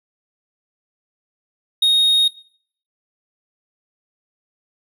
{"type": "tone", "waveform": "triangle", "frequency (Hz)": 3729, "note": "A#7", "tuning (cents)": 0, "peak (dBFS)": -10, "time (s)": [1.82, 2.28], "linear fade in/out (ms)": 5, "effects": ["noise-tail reverb RT60 0.6 s tail -21 dB re dry"]}